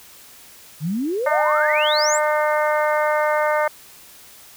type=exponential sweep; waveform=sine; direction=up; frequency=141.2 to 8372 Hz; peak=-20 dBFS; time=0.8-2.2 s; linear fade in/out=50 ms
type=harmonic tone; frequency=302.5 Hz; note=D#4; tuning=49 cents flat; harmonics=2 / 3 / 4 / 5 / 6 / 7; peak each=-19 / -23 / -25 / -27 / -29 / -30 dBFS; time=1.26-3.68 s; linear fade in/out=5 ms
effects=white hiss -45 dBFS RMS until 4.56 s